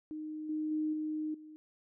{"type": "tone with level steps", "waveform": "sine", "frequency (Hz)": 308.5, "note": "D#4", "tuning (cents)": -15, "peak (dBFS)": [-38, -32, -30, -33, -48], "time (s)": [0.11, 1.56], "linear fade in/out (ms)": 0, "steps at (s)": [0.49, 0.71, 0.93, 1.34], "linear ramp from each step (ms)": 5, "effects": []}